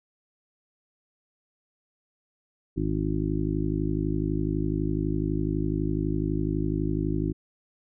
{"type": "harmonic tone", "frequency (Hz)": 52, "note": "G#1", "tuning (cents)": 3, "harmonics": [1, 2, 3, 4, 5, 6, 7], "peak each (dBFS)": [-31, -33, -30, -42, -32, -30, -34], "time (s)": [2.76, 7.33], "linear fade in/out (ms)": 20, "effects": []}